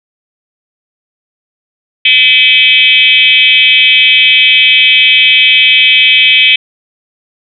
sine tone with frequency modulation, 2828 Hz, F7, 21 cents sharp, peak -3 dBFS, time 2.05-6.56 s, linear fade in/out 5 ms, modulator 263 Hz, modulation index 2.3, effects none

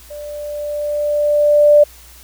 sine tone with level ramp, 590 Hz, D5, 8 cents sharp, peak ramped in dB -28 to -4 dBFS, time 0.1-1.84 s, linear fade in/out 10 ms, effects added 60 Hz sine -43 dBFS peak until 2.23 s + white hiss -43 dBFS RMS until 2.23 s

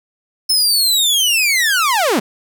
sawtooth linear sweep, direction down, 5274 to 174.8 Hz, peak -9 dBFS, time 0.49-2.2 s, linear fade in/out 10 ms, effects none

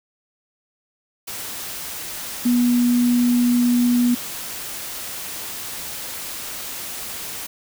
sine tone in noise, 242.9 Hz, B3, 29 cents flat, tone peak -14 dBFS, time 2.45-4.15 s, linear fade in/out 10 ms, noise white, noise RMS -31 dBFS, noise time 1.27-7.47 s, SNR +14 dB, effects none

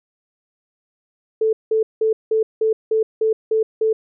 sine tone bursts, 440 Hz, A4, in tune, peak -14 dBFS, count 9, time 1.41-3.93 s, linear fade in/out 5 ms, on 120 ms, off 180 ms, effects none

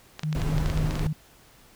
clicks, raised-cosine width 0.2 ms, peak -17 dBFS, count 11, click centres 0.194 / 0.234 / 0.328 / 0.418 / 0.581 / 0.66 / 0.7 / 0.775 / 0.909 / 0.955 / 0.994 s
sine tone with tremolo, 153.9 Hz, D#3, 19 cents flat, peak -24 dBFS, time 0.23-1.13 s, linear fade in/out 5 ms, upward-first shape sine, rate 3.8 Hz, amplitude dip 60%
brown noise, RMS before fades -27 dBFS, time 0.35-1.07 s, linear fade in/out 0 ms
effects pink hiss -55 dBFS RMS until 1.75 s

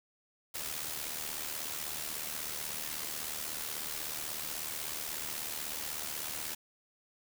white noise with amplitude modulation, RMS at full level -36 dBFS, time 0.54-6.55 s, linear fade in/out 10 ms, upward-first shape sine, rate 76.3 Hz, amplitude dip 60%, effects none

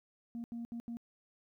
sine tone bursts at uneven times, 234.2 Hz, A#3, 8 cents sharp, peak -37 dBFS, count 4, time 0.35-0.44 / 0.52-0.65 / 0.72-0.8 / 0.88-0.97 s, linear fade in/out 0 ms, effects tanh soft clip ceiling -36 dBFS + 13-bit

